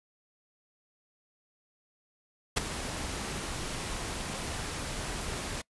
pink noise with ADSR envelope, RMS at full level -23 dBFS, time 2.56-5.62 s, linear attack 16 ms, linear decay 11 ms, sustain -13 dB, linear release 11 ms, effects noise-tail reverb RT60 0.1 s tail -24 dB re dry + resampled to 24000 Hz

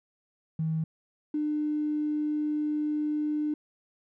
triangle tone pair in turn, 159.6 / 300.6 Hz, D#3 / D4, +44 / +40 cents, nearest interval major seventh, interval 1096 cents, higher second, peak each -22 dBFS, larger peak neither, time 0.59-0.84 / 1.34-3.54 s, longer second, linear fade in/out 5 ms, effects tanh soft clip ceiling -24 dBFS

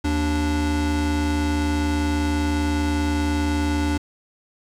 square tone pair together, 77.5 / 292.6 Hz, D#2 / D4, -6 / -6 cents, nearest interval octave + major seventh, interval 2300 cents, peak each -23 dBFS, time 0.04-3.98 s, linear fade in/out 10 ms, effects low-pass 9000 Hz 12 dB/octave + 8-bit

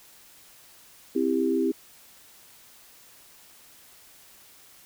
sine chord, C major, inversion none, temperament equal with one note detuned, 261.6 / 329.6 / 396.6 Hz, C4 / E4 / G4, 0 / 0 / +20 cents, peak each -26 dBFS, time 1.15-1.72 s, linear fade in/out 10 ms, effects white hiss -53 dBFS RMS until 4.85 s

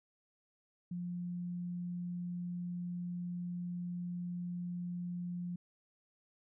sine tone, 176.2 Hz, F3, 16 cents sharp, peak -37 dBFS, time 0.91-5.56 s, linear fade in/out 5 ms, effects none

